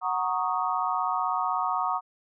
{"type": "chord", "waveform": "sine", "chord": "D# minor seventh", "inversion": "first", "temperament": "equal", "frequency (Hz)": [740, 932.3, 1108.7, 1244.5], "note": ["F#5", "A#5", "C#6", "D#6"], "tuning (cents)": [0, 0, 0, 0], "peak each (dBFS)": -30, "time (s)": [0.01, 2.01], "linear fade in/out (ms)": 50, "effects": []}